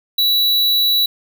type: tone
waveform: square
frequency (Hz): 3930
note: B7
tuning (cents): -9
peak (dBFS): -13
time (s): 0.18-1.06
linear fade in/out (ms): 5
effects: none